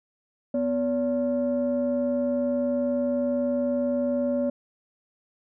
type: tone pair together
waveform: sine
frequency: 248.2 / 570.5 Hz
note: B3 / C#5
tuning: +9 / +50 cents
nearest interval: octave + major second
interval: 1441 cents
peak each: -24 / -24 dBFS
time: 0.54-4.5 s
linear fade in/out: 5 ms
effects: tanh soft clip ceiling -17 dBFS